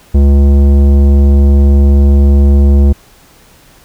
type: tone with tanh clipping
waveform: sine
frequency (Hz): 70.2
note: C#2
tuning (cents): +22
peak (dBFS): -5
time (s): 0.14-2.93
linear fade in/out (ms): 10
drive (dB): 14
effects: pink hiss -43 dBFS RMS until 3.84 s